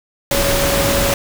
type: tone in noise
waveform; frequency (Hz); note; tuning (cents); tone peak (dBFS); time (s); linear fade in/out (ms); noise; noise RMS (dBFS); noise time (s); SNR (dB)
sine; 559; C#5; +14; -18; 0.31-1.14; 2; pink; -17; 0.31-1.14; -4
effects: none